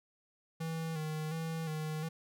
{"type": "tone with vibrato", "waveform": "square", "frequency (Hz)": 158.9, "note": "D#3", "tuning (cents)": 37, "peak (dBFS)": -36, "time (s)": [0.6, 2.09], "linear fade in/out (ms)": 10, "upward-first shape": "square", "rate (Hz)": 1.4, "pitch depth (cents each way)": 40, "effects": []}